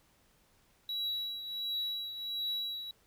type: tone with tremolo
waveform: triangle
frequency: 3899 Hz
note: B7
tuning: 23 cents flat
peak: -30 dBFS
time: 0.89-2.91 s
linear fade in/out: 2 ms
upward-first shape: triangle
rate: 1.4 Hz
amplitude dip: 65%
effects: pink hiss -68 dBFS RMS until 3.06 s